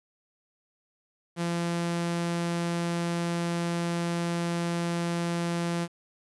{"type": "tone", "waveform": "sawtooth", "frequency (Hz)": 171, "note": "F3", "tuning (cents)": -36, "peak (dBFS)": -23, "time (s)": [1.36, 5.88], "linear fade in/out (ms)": 50, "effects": ["resampled to 24000 Hz", "9-bit"]}